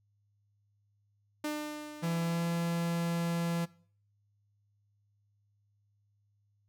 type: tone with exponential decay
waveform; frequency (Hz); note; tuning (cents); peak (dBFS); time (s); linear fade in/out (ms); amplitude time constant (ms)
sawtooth; 300.1; D4; +38; -28; 1.44-3.19; 5; 380
type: tone with pitch glide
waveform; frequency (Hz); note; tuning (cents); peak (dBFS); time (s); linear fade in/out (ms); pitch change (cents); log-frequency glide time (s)
45% pulse; 167.7 to 169.35; E3 to E3; +30 to +47; -30; 2.02-3.66; 20; +17; 2.21-2.47
effects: noise-tail reverb RT60 0.5 s tail -21 dB re dry + added 102 Hz sine -70 dBFS peak until 6.68 s